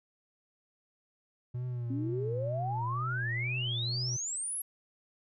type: tone with vibrato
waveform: triangle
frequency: 121.6 Hz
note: B2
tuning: 26 cents flat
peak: -31 dBFS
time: 1.54-4.17 s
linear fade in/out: 10 ms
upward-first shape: triangle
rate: 2.1 Hz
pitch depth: 66 cents each way
type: exponential sweep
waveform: sine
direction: up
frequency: 260.6 to 11480 Hz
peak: -33 dBFS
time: 1.9-4.62 s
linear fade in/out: 5 ms
effects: none